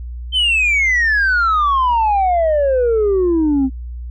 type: exponential sweep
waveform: sine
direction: down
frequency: 3136 to 256.6 Hz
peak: -10 dBFS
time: 0.32-3.7 s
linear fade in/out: 50 ms
effects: tanh soft clip ceiling -10 dBFS + added 60 Hz sine -25 dBFS peak until 4.1 s